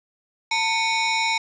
sawtooth ring-modulated tone, 1562 Hz, G6, 7 cents flat, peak -13 dBFS, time 0.51-1.38 s, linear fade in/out 5 ms, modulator 661 Hz, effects resampled to 16000 Hz + 7-bit

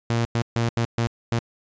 sawtooth tone bursts at uneven times, 116.54 Hz, A#2, in tune, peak -16 dBFS, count 6, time 0.1-0.25 / 0.35-0.42 / 0.56-0.69 / 0.77-0.85 / 0.98-1.07 / 1.32-1.39 s, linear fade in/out 0 ms, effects resampled to 16000 Hz

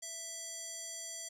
square tone with band-pass filter, 661 Hz, E5, 5 cents sharp, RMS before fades -44 dBFS, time 0.02-1.29 s, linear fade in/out 10 ms, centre 7200 Hz, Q 3.2, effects none

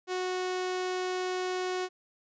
sawtooth tone, 367.4 Hz, F#4, 12 cents flat, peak -26 dBFS, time 0.07-1.89 s, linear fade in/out 50 ms, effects resampled to 16000 Hz

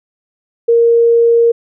sine tone, 466.2 Hz, A#4, in tune, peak -6 dBFS, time 0.68-1.52 s, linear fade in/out 10 ms, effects none

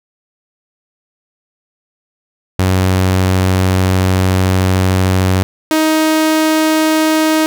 sawtooth tone pair in turn, 93.4 / 314.2 Hz, F#2 / D#4, +17 / +17 cents, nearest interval octave + major sixth, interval 2100 cents, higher second, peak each -6 dBFS, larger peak neither, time 2.59-5.43 / 5.71-7.46 s, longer first, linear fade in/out 0 ms, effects none

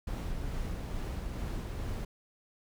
brown noise with tremolo, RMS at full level -35 dBFS, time 0.07-2.05 s, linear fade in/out 5 ms, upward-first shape sine, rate 2.3 Hz, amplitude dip 25%, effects none

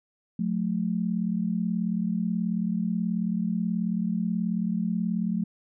sine tone pair together, 179.9 / 218.4 Hz, F#3 / A3, -48 / -13 cents, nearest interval minor third, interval 335 cents, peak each -27 dBFS, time 0.39-5.44 s, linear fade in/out 5 ms, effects none

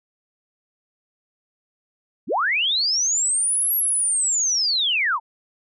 sine linear two-way sweep, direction up then down, 130.81 to 11630 to 827 Hz, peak -18 dBFS, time 2.27-5.2 s, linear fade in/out 50 ms, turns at 3.75 s, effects none

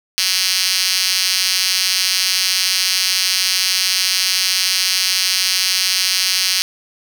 5% pulse tone with high-pass filter, 186.5 Hz, F#3, 14 cents sharp, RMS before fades -17 dBFS, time 0.18-6.62 s, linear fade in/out 0 ms, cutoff 3800 Hz, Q 8.7, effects none

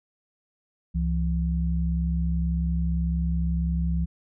sine tone pair together, 67 / 168.83 Hz, C2 / E3, +42 / +42 cents, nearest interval octave + major third, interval 1600 cents, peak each -24 / -26 dBFS, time 0.94-4.06 s, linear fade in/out 20 ms, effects none

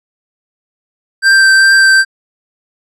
square tone with vibrato, 1568 Hz, G6, in tune, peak -5 dBFS, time 1.22-2.05 s, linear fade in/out 50 ms, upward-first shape triangle, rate 2.5 Hz, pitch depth 13 cents each way, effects low-pass 8000 Hz 12 dB/octave

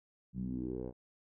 10% pulse tone with low-pass filter sweep, 62.3 Hz, B1, 16 cents sharp, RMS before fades -39 dBFS, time 0.33-0.93 s, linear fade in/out 50 ms, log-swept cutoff 160 to 600 Hz, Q 4.4, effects none

